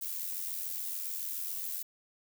violet noise with amplitude modulation, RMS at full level -35 dBFS, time 0.01-1.83 s, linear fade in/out 10 ms, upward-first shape sine, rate 87.1 Hz, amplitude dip 50%, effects none

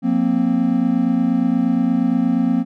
triangle chord, F suspended fourth, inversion none, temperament equal with one note detuned, 177.77 / 233.1 / 261.6 Hz, F3 / Bb3 / C4, +31 / 0 / 0 cents, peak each -20 / -16 / -16 dBFS, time 0.02-2.65 s, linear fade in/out 50 ms, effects none

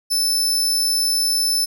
sawtooth tone, 5274 Hz, E8, in tune, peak -14 dBFS, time 0.1-1.66 s, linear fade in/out 20 ms, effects none

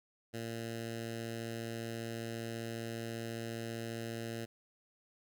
10% pulse tone with notch filter, 114.8 Hz, A#2, 26 cents flat, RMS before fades -41 dBFS, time 0.33-4.46 s, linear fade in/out 20 ms, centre 930 Hz, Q 1.4, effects none

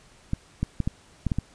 clicks, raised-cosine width 5 ms, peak -12 dBFS, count 7, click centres 0.334 / 0.63 / 0.803 / 0.875 / 1.267 / 1.318 / 1.386 s, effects pink hiss -55 dBFS RMS until 1.54 s + resampled to 22050 Hz

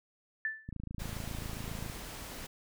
sine tone with exponential decay, 1760 Hz, A6, in tune, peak -28 dBFS, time 0.45-0.71 s, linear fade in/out 1 ms, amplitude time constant 56 ms
click train, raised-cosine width 5 ms, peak -28 dBFS, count 34, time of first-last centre 0.69-1.899 s, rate 27.3 Hz
pink noise, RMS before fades -44 dBFS, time 0.99-2.47 s, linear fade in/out 10 ms
effects none

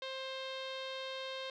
sawtooth tone with low-pass filter, 528 Hz, C5, 16 cents sharp, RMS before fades -42 dBFS, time 0.02-1.5 s, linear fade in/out 2 ms, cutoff 3700 Hz, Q 4.1, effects none

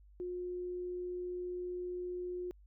sine tone, 358.5 Hz, F4, 45 cents sharp, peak -37 dBFS, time 0.2-2.51 s, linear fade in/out 0 ms, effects added 50 Hz sine -57 dBFS peak until 2.66 s

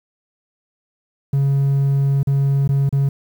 triangle tone with dropouts, 138.59 Hz, C#3, in tune, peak -11 dBFS, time 1.33-3.09 s, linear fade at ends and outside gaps 5 ms, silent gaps 2.231-2.271 / 2.677-2.69 / 2.892-2.926 s, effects tanh soft clip ceiling -7 dBFS + 8-bit

